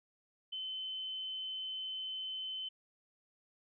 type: tone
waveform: sine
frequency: 3057 Hz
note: G7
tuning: 44 cents flat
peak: -38 dBFS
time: 0.52-2.69 s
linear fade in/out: 10 ms
effects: none